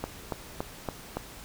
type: click train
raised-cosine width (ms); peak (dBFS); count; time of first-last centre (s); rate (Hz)
1; -16; 5; 0.04-1.17; 3.54
effects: pink hiss -46 dBFS RMS until 1.44 s